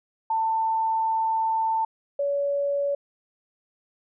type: tone pair in turn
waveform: sine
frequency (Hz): 892 / 566.3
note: A5 / C#5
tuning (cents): +23 / +37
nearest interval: minor sixth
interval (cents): 786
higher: first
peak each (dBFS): -21 / -22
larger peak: first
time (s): 0.3-1.85 / 2.19-2.95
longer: first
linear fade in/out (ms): 5
effects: none